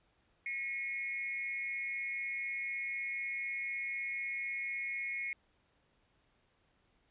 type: tone with amplitude modulation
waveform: sine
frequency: 2177 Hz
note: C#7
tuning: 32 cents flat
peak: -32 dBFS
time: 0.46-5.33 s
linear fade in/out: 2 ms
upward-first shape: sine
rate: 256 Hz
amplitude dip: 75%
effects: pink hiss -73 dBFS RMS until 7.1 s + resampled to 8000 Hz